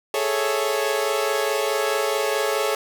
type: chord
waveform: sawtooth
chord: A major seventh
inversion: third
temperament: equal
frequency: 415.3 / 440 / 554.4 / 659.3 Hz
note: G#4 / A4 / C#5 / E5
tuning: 0 / 0 / 0 / 0 cents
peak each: -22 / -22 / -21 / -27 dBFS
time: 0.14-2.75 s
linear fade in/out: 2 ms
effects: none